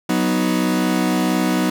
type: chord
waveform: 40% pulse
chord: B major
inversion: second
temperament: equal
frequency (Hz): 185 / 246.9 / 311.1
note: F#3 / B3 / D#4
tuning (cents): 0 / 0 / 0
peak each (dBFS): -20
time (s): 0.09-1.7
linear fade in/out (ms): 5
effects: none